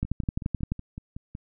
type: two click trains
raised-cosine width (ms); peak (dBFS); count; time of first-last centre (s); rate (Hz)
5; -14 / -24; 9 / 8; 0.03-0.72 / 0.05-1.351; 11.6 / 5.38
effects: none